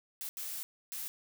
blue noise bursts at uneven times, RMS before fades -40 dBFS, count 3, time 0.21-0.29 / 0.37-0.63 / 0.92-1.08 s, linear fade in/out 0 ms, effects none

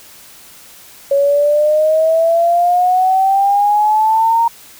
sine exponential sweep, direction up, 554.4 to 932.3 Hz, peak -9 dBFS, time 1.11-4.48 s, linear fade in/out 5 ms, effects white hiss -40 dBFS RMS until 4.79 s

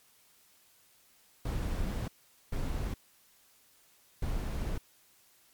brown noise bursts at uneven times, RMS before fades -33 dBFS, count 3, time 1.45-2.08 / 2.52-2.94 / 4.22-4.78 s, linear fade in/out 5 ms, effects white hiss -64 dBFS RMS until 5.53 s + MP3 96 kbps

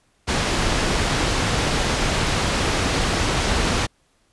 pink low-pass noise, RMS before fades -21 dBFS, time 0.27-3.87 s, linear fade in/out 20 ms, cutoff 6300 Hz, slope 12 dB/octave, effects pink hiss -63 dBFS RMS until 4.32 s + resampled to 24000 Hz

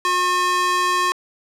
square tone with high-pass filter, 360.7 Hz, F#4, 44 cents flat, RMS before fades -19 dBFS, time 0.05-1.12 s, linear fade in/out 0 ms, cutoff 920 Hz, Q 1.7, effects low-pass 10000 Hz 12 dB/octave

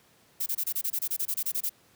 violet noise bursts, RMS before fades -29 dBFS, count 15, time 0.4-1.695 s, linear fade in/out 10 ms, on 63 ms, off 25 ms, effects pink hiss -61 dBFS RMS until 1.95 s + high-pass 100 Hz 12 dB/octave

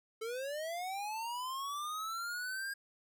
square linear sweep, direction up, 433.8 to 1625 Hz, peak -38 dBFS, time 0.21-2.74 s, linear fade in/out 10 ms, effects none

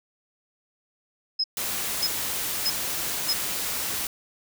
sine tone bursts, 5120 Hz, D#8, 49 cents sharp, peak -21 dBFS, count 4, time 1.39-3.334 s, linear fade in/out 10 ms, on 51 ms, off 580 ms
white noise, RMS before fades -29 dBFS, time 1.57-4.07 s, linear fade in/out 2 ms
effects none

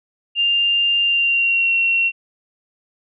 sine tone with pitch glide, 2797 to 2730 Hz, F7 to F7, +2 to -40 cents, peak -14 dBFS, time 0.35-2.12 s, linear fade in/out 50 ms, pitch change -42 cents, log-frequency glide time 1.02-1.73 s, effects none

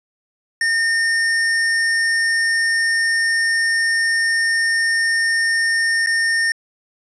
square tone with dropouts, 1824 Hz, A#6, 38 cents flat, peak -16 dBFS, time 0.61-6.52 s, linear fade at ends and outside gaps 2 ms, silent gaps 6.062-6.07 s, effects resampled to 22050 Hz + 9-bit

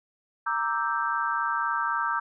sine chord, E half-diminished seventh, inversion second, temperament equal, 932.3 / 1174.7 / 1318.5 / 1568 Hz, Bb5 / D6 / E6 / G6, 0 / 0 / 0 / 0 cents, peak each -30 dBFS, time 0.46-2.2 s, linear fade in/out 10 ms, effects none

